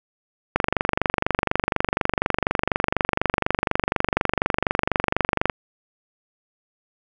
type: click train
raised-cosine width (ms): 0.5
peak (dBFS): -3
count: 120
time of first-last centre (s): 0.56-5.498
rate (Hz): 24.1
effects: none